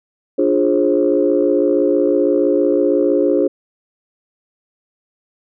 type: chord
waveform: sine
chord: D half-diminished seventh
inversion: none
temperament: equal with one note detuned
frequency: 293.7 / 349.2 / 415.3 / 533.9 Hz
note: D4 / F4 / Ab4 / C5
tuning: 0 / 0 / 0 / +35 cents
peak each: -17 dBFS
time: 0.38-3.48 s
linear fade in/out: 10 ms
effects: tanh soft clip ceiling -2 dBFS